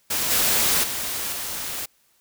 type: noise with level steps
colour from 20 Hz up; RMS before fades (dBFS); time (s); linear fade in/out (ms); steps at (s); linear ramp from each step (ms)
white; -24 / -20 / -28 / -30; 0.1-1.86; 10; 0.3 / 0.83 / 1.32; 10
effects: white hiss -63 dBFS RMS until 2.2 s